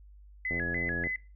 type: tone with vibrato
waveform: sine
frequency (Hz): 1844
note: A#6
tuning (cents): -19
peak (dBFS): -30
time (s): 0.45-1.16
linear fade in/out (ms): 2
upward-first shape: square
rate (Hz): 3.4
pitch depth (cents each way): 160
type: click train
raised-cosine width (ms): 2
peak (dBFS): -24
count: 49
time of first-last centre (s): 0.51-1.07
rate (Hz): 85.7
effects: noise-tail reverb RT60 0.3 s tail -18 dB re dry + added 50 Hz sine -50 dBFS peak until 1.35 s